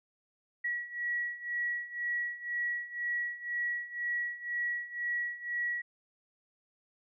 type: beating tone pair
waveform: sine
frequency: 1923 / 1925 Hz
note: B6 / B6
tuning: -47 / -45 cents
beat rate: 2 Hz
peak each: -37 / -34 dBFS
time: 0.64-5.82 s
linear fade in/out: 10 ms
effects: none